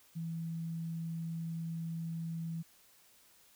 sine tone, 164.81 Hz, E3, in tune, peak -36 dBFS, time 0.15-2.63 s, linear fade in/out 20 ms, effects white hiss -64 dBFS RMS until 3.55 s

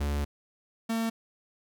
45% pulse tone pair in turn, 72.2 / 226.6 Hz, D2 / A#3, -29 / -49 cents, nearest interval octave + minor sixth, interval 1980 cents, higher second, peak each -27 dBFS, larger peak neither, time 0-0.25 / 0.89-1.1 s, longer first, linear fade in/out 10 ms, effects none

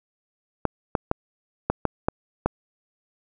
clicks, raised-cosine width 1 ms, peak -6 dBFS, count 7, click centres 0.653 / 0.952 / 1.114 / 1.7 / 1.853 / 2.085 / 2.46 s, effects none

